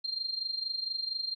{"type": "tone with amplitude modulation", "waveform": "sine", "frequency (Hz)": 4186, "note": "C8", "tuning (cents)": 0, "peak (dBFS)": -28, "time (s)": [0.04, 1.35], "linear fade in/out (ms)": 10, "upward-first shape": "sine", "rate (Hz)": 24.3, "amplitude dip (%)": 75, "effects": ["MP3 96 kbps"]}